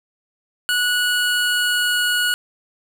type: tone with pitch glide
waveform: 25% pulse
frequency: 1466 to 1456.7 Hz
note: F#6 to F#6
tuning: -16 to -27 cents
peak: -13 dBFS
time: 0.69-2.34 s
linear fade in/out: 0 ms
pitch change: -11 cents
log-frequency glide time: 1.01-2.05 s
effects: 7-bit